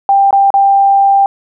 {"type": "tone with dropouts", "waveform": "sine", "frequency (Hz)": 791, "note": "G5", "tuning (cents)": 15, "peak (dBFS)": -5, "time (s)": [0.09, 1.26], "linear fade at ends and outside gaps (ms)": 1, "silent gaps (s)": [[0.308, 0.328], [0.504, 0.54]], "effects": []}